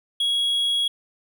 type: tone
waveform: triangle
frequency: 3322 Hz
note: G#7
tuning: in tune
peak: -18 dBFS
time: 0.2-0.88 s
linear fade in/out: 5 ms
effects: none